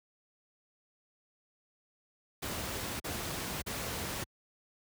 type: noise bursts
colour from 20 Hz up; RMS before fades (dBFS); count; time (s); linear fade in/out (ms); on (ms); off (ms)
pink; -37; 3; 2.42-4.242; 10; 580; 41
effects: high-pass 60 Hz 12 dB/octave